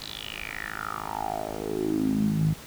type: tone with band-pass filter sweep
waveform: 10% pulse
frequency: 53.1 Hz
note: G#1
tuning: 39 cents sharp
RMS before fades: -29 dBFS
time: 0-2.54 s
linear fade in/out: 10 ms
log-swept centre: 4300 to 140 Hz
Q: 6.4
effects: pink hiss -44 dBFS RMS until 2.66 s